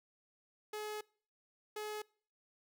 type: tone bursts at uneven times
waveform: sawtooth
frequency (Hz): 424.2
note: G#4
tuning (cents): +37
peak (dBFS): -36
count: 2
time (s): 0.73-1.01 / 1.76-2.02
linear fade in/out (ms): 5
effects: noise-tail reverb RT60 0.5 s tail -25 dB re dry